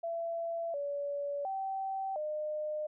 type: tone with pitch steps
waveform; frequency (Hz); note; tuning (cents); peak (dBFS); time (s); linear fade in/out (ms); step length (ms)
sine; 671 / 571 / 773 / 608; E5 / D5 / G5 / D#5; +31 / -49 / -24 / -40; -33; 0.03-2.87; 10; 710
effects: none